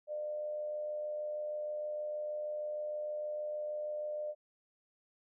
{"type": "tone with amplitude modulation", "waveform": "sine", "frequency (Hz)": 601, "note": "D5", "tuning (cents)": 40, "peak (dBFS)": -34, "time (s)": [0.07, 4.35], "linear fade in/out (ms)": 50, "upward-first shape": "sine", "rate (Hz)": 86.4, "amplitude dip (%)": 35, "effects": []}